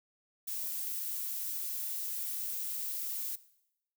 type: noise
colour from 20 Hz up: violet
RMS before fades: -37 dBFS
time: 0.47-3.36 s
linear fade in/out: 10 ms
effects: noise-tail reverb RT60 0.8 s tail -18 dB re dry